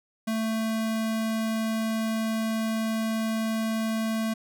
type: tone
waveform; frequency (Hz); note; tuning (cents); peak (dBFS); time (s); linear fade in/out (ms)
square; 222.1; A3; +16; -26; 0.27-4.34; 10
effects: none